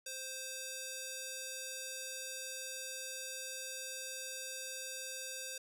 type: tone with band-pass filter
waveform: square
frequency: 523.3 Hz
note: C5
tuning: in tune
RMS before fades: -44 dBFS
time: 0.06-5.58 s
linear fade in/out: 5 ms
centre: 7400 Hz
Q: 1
effects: none